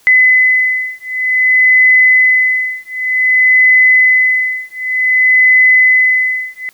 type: beating tone pair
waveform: sine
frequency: 2019 / 2019.54 Hz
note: B6 / B6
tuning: +38 / +38 cents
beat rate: 0.54 Hz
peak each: -10 dBFS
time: 0.07-6.69 s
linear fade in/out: 0 ms
effects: white hiss -49 dBFS RMS until 6.73 s